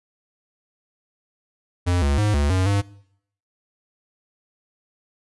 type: tone with pitch steps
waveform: square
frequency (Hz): 88.7 / 70.6 / 105 / 72 / 93.2 / 100.4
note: F2 / C#2 / G#2 / D2 / F#2 / G2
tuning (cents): +27 / +32 / +19 / -34 / +13 / +42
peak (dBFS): -18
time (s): 1.86-2.82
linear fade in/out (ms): 20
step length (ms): 160
effects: noise-tail reverb RT60 0.7 s tail -22 dB re dry + resampled to 24000 Hz